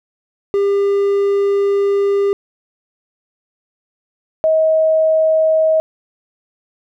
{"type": "tone pair in turn", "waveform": ["triangle", "sine"], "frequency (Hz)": [400, 635], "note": ["G4", "D#5"], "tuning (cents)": [35, 35], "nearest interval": "minor sixth", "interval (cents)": 800, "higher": "second", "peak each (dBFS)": -10, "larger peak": "neither", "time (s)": [[0.54, 2.33], [4.44, 5.8]], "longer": "first", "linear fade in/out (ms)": 0, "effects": []}